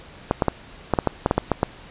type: clicks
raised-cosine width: 1 ms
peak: -3 dBFS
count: 11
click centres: 0.311 / 0.422 / 0.483 / 0.937 / 0.988 / 1.073 / 1.261 / 1.311 / 1.38 / 1.517 / 1.631 s
effects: pink hiss -44 dBFS RMS until 1.9 s + resampled to 8000 Hz